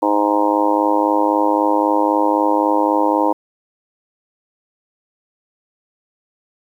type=harmonic tone; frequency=103.83 Hz; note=G#2; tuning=in tune; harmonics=3 / 4 / 5 / 6 / 7 / 8 / 9 / 10; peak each=-18 / -27 / -20 / -25 / -27 / -22 / -18 / -27 dBFS; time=0.02-3.33 s; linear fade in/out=10 ms; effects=8-bit